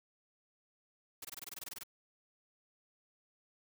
white noise bursts, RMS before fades -45 dBFS, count 13, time 1.22-1.835 s, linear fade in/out 5 ms, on 27 ms, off 22 ms, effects none

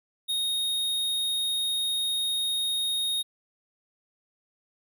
square tone, 3725 Hz, A#7, 2 cents flat, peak -26 dBFS, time 0.28-3.23 s, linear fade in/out 20 ms, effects none

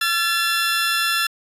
20% pulse tone pair together, 1358 / 1730.9 Hz, F6 / A6, -49 / -29 cents, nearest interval major third, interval 420 cents, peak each -16 dBFS, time 0.01-1.27 s, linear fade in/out 5 ms, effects resampled to 32000 Hz

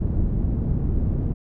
pink low-pass noise, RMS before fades -22 dBFS, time 0-1.34 s, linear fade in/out 20 ms, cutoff 200 Hz, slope 12 dB/octave, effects none

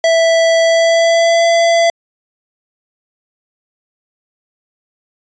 square tone with pitch glide, 659.3 to 673.9 Hz, E5 to E5, 0 to +38 cents, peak -9 dBFS, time 0.04-1.9 s, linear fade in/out 2 ms, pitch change +38 cents, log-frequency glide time 0.62-1.47 s, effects resampled to 16000 Hz

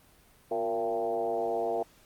sine tone with frequency modulation, 572 Hz, D5, 46 cents flat, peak -27 dBFS, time 0.51-1.83 s, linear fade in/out 5 ms, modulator 108 Hz, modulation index 1.9, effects pink hiss -60 dBFS RMS until 2.05 s + Opus 32 kbps

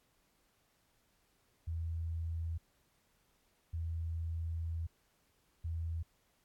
sine tone bursts at uneven times, 82.41 Hz, E2, in tune, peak -35 dBFS, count 3, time 1.67-2.58 / 3.73-4.87 / 5.64-6.03 s, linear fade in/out 10 ms, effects pink hiss -74 dBFS RMS until 6.44 s + AAC 64 kbps

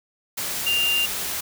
sine tone in noise, 2794 Hz, F7, in tune, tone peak -19 dBFS, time 0.66-1.06 s, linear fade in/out 10 ms, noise white, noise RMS -28 dBFS, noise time 0.37-1.41 s, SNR +6 dB, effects none

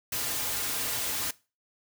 white noise with comb filter, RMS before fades -31 dBFS, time 0.12-1.31 s, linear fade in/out 5 ms, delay 5.3 ms, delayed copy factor -0.65, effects noise-tail reverb RT60 0.3 s tail -20 dB re dry

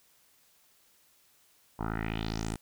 10% pulse tone with low-pass filter sweep, 54.8 Hz, A1, 6 cents flat, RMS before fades -34 dBFS, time 1.79-2.56 s, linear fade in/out 5 ms, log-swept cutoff 1000 to 9800 Hz, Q 3.4, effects white hiss -65 dBFS RMS until 2.61 s

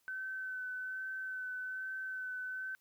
sine tone with vibrato, 1522 Hz, F#6, 48 cents sharp, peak -38 dBFS, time 0.08-2.75 s, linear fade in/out 0 ms, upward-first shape sine, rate 1.2 Hz, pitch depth 17 cents each way, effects white hiss -75 dBFS RMS until 2.8 s

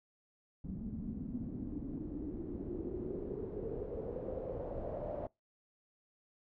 pink noise with low-pass filter sweep, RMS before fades -41 dBFS, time 0.64-5.27 s, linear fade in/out 2 ms, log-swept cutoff 210 to 630 Hz, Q 5.6, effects noise-tail reverb RT60 0.2 s tail -23 dB re dry

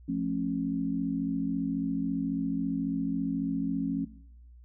sine chord, F augmented, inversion none, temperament just, 174.61 / 218.3 / 272.8 Hz, F3 / A3 / C#4, 0 / -13 / -28 cents, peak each -33 / -34 / -30 dBFS, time 0.08-4.05 s, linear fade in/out 10 ms, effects noise-tail reverb RT60 0.8 s tail -20 dB re dry + added 60 Hz sine -49 dBFS peak until 4.64 s

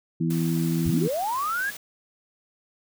harmonic tone, 82.41 Hz, E2, in tune, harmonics 2 / 3 / 4, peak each -23 / -29 / -29 dBFS, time 0.2-1.08 s, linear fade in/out 10 ms
white noise, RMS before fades -39 dBFS, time 0.3-1.77 s, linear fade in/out 5 ms
sine linear sweep, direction up, 36.2 to 1704 Hz, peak -24 dBFS, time 0.85-1.71 s, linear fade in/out 20 ms
effects none

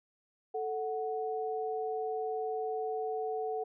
sine tone pair together, 439.7 / 740 Hz, A4 / F#5, -1 / 0 cents, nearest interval major sixth, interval 901 cents, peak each -34 / -36 dBFS, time 0.54-3.64 s, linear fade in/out 10 ms, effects none

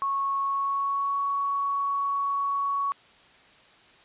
sine tone with pitch glide, 1102 to 1118 Hz, C#6 to C#6, -11 to +14 cents, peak -24 dBFS, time 0.02-2.92 s, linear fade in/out 0 ms, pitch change +25 cents, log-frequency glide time 0.4-1.2 s, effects white hiss -55 dBFS RMS until 4.04 s + resampled to 8000 Hz

